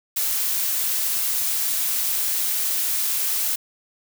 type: noise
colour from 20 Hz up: blue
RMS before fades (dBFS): -23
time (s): 0.16-3.56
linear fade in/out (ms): 10
effects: none